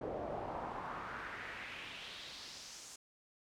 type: noise with band-pass filter sweep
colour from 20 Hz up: brown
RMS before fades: -45 dBFS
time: 0.01-2.96 s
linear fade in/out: 5 ms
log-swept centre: 500 to 7300 Hz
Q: 2.4
effects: none